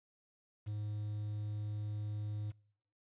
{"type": "tone with quantisation", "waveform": "triangle", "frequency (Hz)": 105.1, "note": "G#2", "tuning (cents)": 21, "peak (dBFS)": -35, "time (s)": [0.66, 2.52], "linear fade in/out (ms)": 20, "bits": 10, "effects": ["noise-tail reverb RT60 0.7 s tail -26 dB re dry", "resampled to 8000 Hz"]}